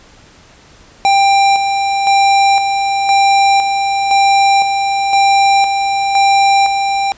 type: tone with tremolo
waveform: square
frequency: 791 Hz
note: G5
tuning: 15 cents sharp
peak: -8 dBFS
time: 1.05-7.12 s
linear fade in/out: 0 ms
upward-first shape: square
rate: 0.98 Hz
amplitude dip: 45%
effects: pink hiss -43 dBFS RMS until 7.17 s + resampled to 16000 Hz